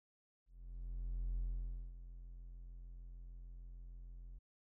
triangle tone with ADSR envelope, 43.28 Hz, F1, 15 cents flat, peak -33 dBFS, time 0.46-4.39 s, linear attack 920 ms, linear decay 550 ms, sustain -14 dB, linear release 12 ms, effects tanh soft clip ceiling -30 dBFS

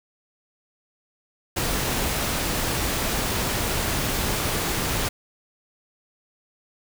pink noise, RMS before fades -25 dBFS, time 1.56-5.09 s, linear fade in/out 10 ms, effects none

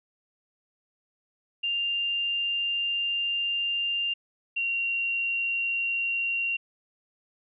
sine tone pair in turn, 2794 / 2756 Hz, F7 / F7, 0 / -24 cents, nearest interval unison, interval 24 cents, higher first, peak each -25 dBFS, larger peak neither, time 1.63-4.14 / 4.56-6.57 s, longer first, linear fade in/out 10 ms, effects none

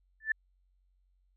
sine tone with exponential growth, 1760 Hz, A6, in tune, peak -22 dBFS, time 0.2-0.32 s, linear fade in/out 5 ms, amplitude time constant 24 ms, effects added 46 Hz sine -67 dBFS peak until 1.36 s

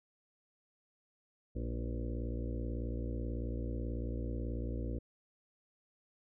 harmonic tone with a mistuned harmonic, 58.27 Hz, A#1, in tune, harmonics 1 / 2 / 4 / 5 / 6 / 7 / 8 / 9 / 10, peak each -37 / -42 / -45 / -46 / -48 / -54 / -49 / -53 / -57 dBFS, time 1.55-4.99 s, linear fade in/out 10 ms, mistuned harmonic 8, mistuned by +49 cents, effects none

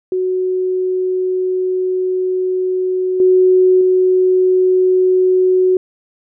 sine tone with level steps, 370 Hz, F#4, in tune, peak -14 / -7 / -9 dBFS, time 0.12-5.77 s, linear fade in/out 2 ms, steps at 3.2 / 3.81 s, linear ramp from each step 2 ms, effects none

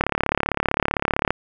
click train, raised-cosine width 0.5 ms, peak -3 dBFS, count 47, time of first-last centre 0.01-1.306 s, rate 35.5 Hz, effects none

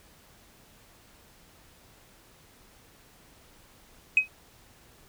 sine tone with exponential decay, 2532 Hz, D#7, 30 cents sharp, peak -12 dBFS, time 4.17-4.28 s, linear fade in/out 2 ms, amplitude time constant 23 ms, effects tanh soft clip ceiling -11 dBFS + pink hiss -57 dBFS RMS until 5.08 s

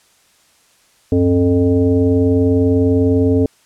sine tone with frequency modulation, 268 Hz, C4, 42 cents sharp, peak -10 dBFS, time 1.12-3.46 s, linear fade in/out 2 ms, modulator 172 Hz, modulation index 1.2, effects white hiss -54 dBFS RMS until 3.65 s + low-pass 10000 Hz 12 dB/octave

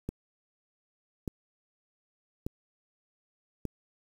click train, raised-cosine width 3 ms, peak -20 dBFS, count 4, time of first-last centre 0.09-3.653 s, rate 0.842 Hz, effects 8-bit

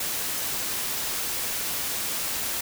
white noise, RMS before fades -29 dBFS, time 0-2.61 s, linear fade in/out 5 ms, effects none

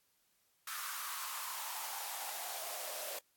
white noise with high-pass filter sweep, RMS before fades -42 dBFS, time 0.67-3.19 s, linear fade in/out 5 ms, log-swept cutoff 1300 to 570 Hz, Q 5.1, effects white hiss -75 dBFS RMS until 3.36 s + AAC 64 kbps

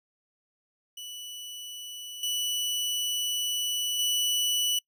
sawtooth tone with level steps, 2960 Hz, F#7, in tune, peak -35 / -24 / -21 dBFS, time 0.97-4.79 s, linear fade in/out 5 ms, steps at 2.23 / 3.99 s, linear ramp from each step 2 ms, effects noise-tail reverb RT60 0.1 s tail -25 dB re dry

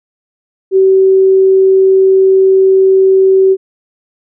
sine tone, 382.2 Hz, G4, 44 cents flat, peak -4 dBFS, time 0.71-3.57 s, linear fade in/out 50 ms, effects none

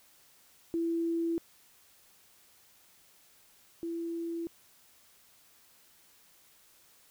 sine tone pair in turn, 333.7 / 335.2 Hz, E4 / E4, +21 / +29 cents, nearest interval unison, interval 8 cents, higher second, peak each -28 / -33 dBFS, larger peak first, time 0.74-1.38 / 3.83-4.47 s, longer neither, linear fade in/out 0 ms, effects white hiss -62 dBFS RMS until 7.1 s

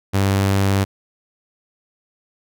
sawtooth tone, 98 Hz, G2, in tune, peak -11 dBFS, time 0.13-0.85 s, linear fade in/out 20 ms, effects none

